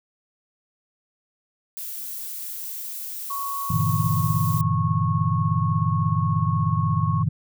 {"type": "noise", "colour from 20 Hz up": "violet", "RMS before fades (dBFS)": -33, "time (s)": [1.77, 4.61], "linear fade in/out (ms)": 0}
{"type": "tone with pitch glide", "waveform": "sine", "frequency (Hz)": [1108, 1097.8], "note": ["C#6", "C#6"], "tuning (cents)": [-1, -17], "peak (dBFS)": -27, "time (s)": [3.3, 7.23], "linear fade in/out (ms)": 5, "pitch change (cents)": -16, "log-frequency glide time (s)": [3.79, 4.1]}
{"type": "chord", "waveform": "sine", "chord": "E half-diminished seventh", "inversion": "first", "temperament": "just", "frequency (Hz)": [98.89, 118.67, 148.33, 164.81], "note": ["G2", "Bb2", "D3", "E3"], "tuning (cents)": [16, 31, 18, 0], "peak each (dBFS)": -25, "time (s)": [3.7, 7.29], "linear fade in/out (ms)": 5}
{"effects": []}